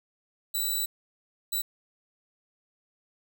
5% pulse tone bursts at uneven times, 3951 Hz, B7, in tune, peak -19 dBFS, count 2, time 0.54-0.86 / 1.52-1.62 s, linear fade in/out 10 ms, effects none

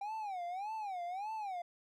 triangle tone with vibrato, 783 Hz, G5, 2 cents flat, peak -36 dBFS, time 0.01-1.62 s, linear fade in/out 5 ms, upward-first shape sine, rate 1.7 Hz, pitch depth 210 cents each way, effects none

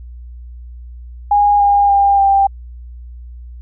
sine tone with pitch steps, 820 / 809.6 / 799.4 / 789.3 Hz, G#5 / G#5 / G5 / G5, -22 / -44 / +34 / +12 cents, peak -8 dBFS, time 1.31-2.47 s, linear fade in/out 5 ms, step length 290 ms, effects added 60 Hz sine -30 dBFS peak until 3.61 s

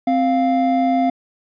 triangle tone pair together, 261.6 / 698.4 Hz, C4 / F5, 0 / 0 cents, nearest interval octave + perfect fourth, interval 1700 cents, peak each -15 dBFS, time 0.07-1.1 s, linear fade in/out 5 ms, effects resampled to 11025 Hz

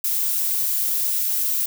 violet noise, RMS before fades -22 dBFS, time 0.04-1.66 s, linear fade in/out 5 ms, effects none

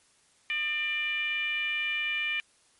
sine tone with frequency modulation, 2378 Hz, D7, 21 cents sharp, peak -27 dBFS, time 0.5-2.4 s, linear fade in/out 0 ms, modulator 576 Hz, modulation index 0.9, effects white hiss -64 dBFS RMS until 2.79 s + MP3 48 kbps

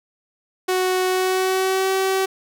sawtooth tone with pitch glide, 370 to 382.4 Hz, F#4 to G4, 0 to -43 cents, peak -14 dBFS, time 0.68-2.26 s, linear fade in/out 10 ms, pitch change +57 cents, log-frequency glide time 1.07-1.91 s, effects none

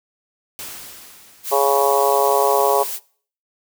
white noise with exponential decay, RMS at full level -31 dBFS, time 0.59-2.34 s, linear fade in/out 0 ms, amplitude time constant 380 ms
blue noise, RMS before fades -27 dBFS, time 1.43-3 s, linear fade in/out 50 ms
harmonic tone, 139.2 Hz, C#3, 8 cents sharp, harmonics 3 / 4 / 5 / 6 / 7 / 8, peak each -19 / -20 / -21 / -22 / -22 / -23 dBFS, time 1.51-2.84 s, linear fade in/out 20 ms
effects noise-tail reverb RT60 0.5 s tail -22 dB re dry

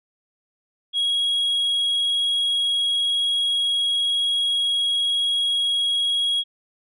sine tone, 3307 Hz, G#7, 8 cents flat, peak -16 dBFS, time 0.93-6.44 s, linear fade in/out 50 ms, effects tanh soft clip ceiling -18 dBFS

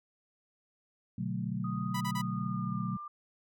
sine chord, B minor seventh, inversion none, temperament equal, 123.47 / 146.83 / 185 / 220 Hz, B2 / D3 / F#3 / A3, 0 / 0 / 0 / 0 cents, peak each -37 / -40 / -35 / -39 dBFS, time 1.18-2.97 s, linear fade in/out 5 ms
sine tone with pitch glide, 1244 to 1191.9 Hz, D#6 to D6, -1 to +25 cents, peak -40 dBFS, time 1.64-3.08 s, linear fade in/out 5 ms, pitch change -74 cents, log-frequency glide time 2.14-2.88 s
sawtooth tone bursts, 987.8 Hz, B5, in tune, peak -31 dBFS, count 3, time 1.94-2.218 s, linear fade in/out 10 ms, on 70 ms, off 34 ms
effects none

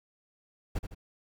brown noise with echo, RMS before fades -30 dBFS, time 0.75-0.79 s, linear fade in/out 10 ms, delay 79 ms, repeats 2, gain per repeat -7 dB, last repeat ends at 0.948 s, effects none

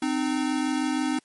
square tone pair together, 259.4 / 305.6 Hz, C4 / D#4, -15 / -31 cents, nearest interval minor third, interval 284 cents, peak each -27 dBFS, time 0.02-1.19 s, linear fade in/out 5 ms, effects white hiss -64 dBFS RMS until 1.24 s + MP3 48 kbps

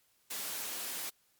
white high-pass noise, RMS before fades -39 dBFS, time 0.3-1.1 s, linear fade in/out 10 ms, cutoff 200 Hz, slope 12 dB/octave, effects white hiss -71 dBFS RMS until 1.39 s + MP3 96 kbps

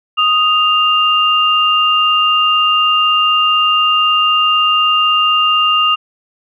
sine tone pair together, 1244.5 / 2798 Hz, D#6 / F7, 0 / +3 cents, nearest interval octave + major second, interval 1403 cents, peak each -12 dBFS, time 0.17-5.96 s, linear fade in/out 20 ms, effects none

